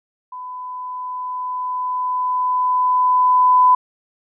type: tone with level ramp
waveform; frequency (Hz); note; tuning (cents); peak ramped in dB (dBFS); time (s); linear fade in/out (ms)
sine; 1003; B5; +26; -29 to -8; 0.32-3.75; 5
effects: none